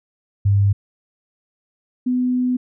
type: tone pair in turn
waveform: sine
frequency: 100 / 250.5 Hz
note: G2 / B3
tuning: +35 / +25 cents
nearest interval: octave + major third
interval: 1590 cents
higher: second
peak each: -12 / -16 dBFS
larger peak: first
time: 0.45-0.73 / 2.06-2.57 s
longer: second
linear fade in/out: 10 ms
effects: none